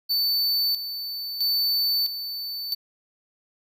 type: tone with tremolo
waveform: square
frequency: 4520 Hz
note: C#8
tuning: 33 cents sharp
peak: -21 dBFS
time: 0.09-2.75 s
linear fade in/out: 20 ms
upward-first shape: square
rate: 0.76 Hz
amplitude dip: 65%
effects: none